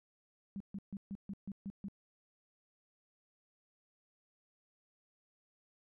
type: tone bursts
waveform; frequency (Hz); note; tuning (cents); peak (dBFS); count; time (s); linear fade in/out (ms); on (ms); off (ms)
sine; 198.2; G3; +19; -39; 8; 0.56-1.884; 0; 43; 140
effects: none